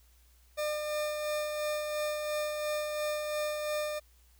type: tone with tremolo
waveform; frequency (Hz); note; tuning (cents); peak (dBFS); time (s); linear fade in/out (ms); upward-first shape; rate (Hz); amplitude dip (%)
40% pulse; 602; D5; +43; -29; 0.57-4; 20; sine; 2.9; 35
effects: added 60 Hz sine -60 dBFS peak until 4.39 s + white hiss -67 dBFS RMS until 4.39 s